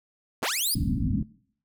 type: linear sweep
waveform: 10% pulse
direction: up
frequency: 52.3 to 5150 Hz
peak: -17 dBFS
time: 0.42-0.75 s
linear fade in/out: 10 ms
type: low-pass noise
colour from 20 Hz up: white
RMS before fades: -26 dBFS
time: 0.75-1.23 s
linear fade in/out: 5 ms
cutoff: 280 Hz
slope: 96 dB/octave
effects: noise-tail reverb RT60 0.6 s tail -22 dB re dry